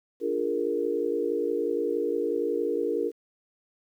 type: chord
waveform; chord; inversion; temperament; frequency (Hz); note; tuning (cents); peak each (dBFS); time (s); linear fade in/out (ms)
sine; Bb dominant seventh; first; equal; 293.7 / 349.2 / 415.3 / 466.2; D4 / F4 / Ab4 / Bb4; 0 / 0 / 0 / 0; -33 / -31 / -30 / -28; 0.2-3.12; 50
effects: 10-bit